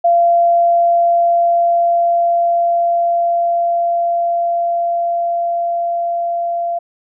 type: tone with level ramp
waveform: sine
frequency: 687 Hz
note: F5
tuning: 29 cents flat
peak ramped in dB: -8 to -16 dBFS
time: 0.04-6.79 s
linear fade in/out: 10 ms
effects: none